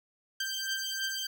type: beating tone pair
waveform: 15% pulse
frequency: 1568 / 1571.1 Hz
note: G6 / G6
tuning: 0 / +3 cents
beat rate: 3.1 Hz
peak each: -28 / -29 dBFS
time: 0.4-1.27 s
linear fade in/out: 5 ms
effects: none